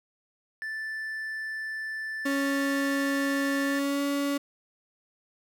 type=tone; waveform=triangle; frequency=1760 Hz; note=A6; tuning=in tune; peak=-30 dBFS; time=0.62-3.79 s; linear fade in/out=0 ms
type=tone with pitch glide; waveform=35% pulse; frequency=277.2 to 282.5 Hz; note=C#4 to C#4; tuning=0 to +33 cents; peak=-24 dBFS; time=2.25-4.38 s; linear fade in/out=10 ms; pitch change=+33 cents; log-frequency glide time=3.64-4.03 s
effects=none